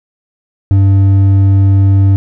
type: tone with hard clipping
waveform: sine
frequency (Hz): 97.7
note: G2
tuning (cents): -5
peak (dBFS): -6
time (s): 0.71-2.16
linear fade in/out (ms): 0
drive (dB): 5
effects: none